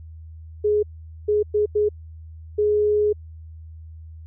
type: tone bursts at uneven times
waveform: sine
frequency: 418.9 Hz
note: G#4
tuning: 15 cents sharp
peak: -16 dBFS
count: 5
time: 0.64-0.83 / 1.28-1.43 / 1.54-1.66 / 1.75-1.89 / 2.58-3.13 s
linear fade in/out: 10 ms
effects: added 80 Hz sine -37 dBFS peak until 4.26 s